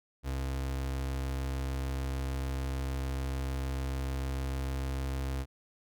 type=tone; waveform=35% pulse; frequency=66.7 Hz; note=C2; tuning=34 cents sharp; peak=-30 dBFS; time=0.23-5.46 s; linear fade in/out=50 ms; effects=none